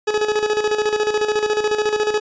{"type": "tone with tremolo", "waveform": "40% pulse", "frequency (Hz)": 423.9, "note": "G#4", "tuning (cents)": 35, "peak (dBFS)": -14, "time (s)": [0.07, 2.2], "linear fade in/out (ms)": 10, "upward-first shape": "square", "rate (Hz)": 14, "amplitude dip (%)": 60, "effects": ["resampled to 16000 Hz"]}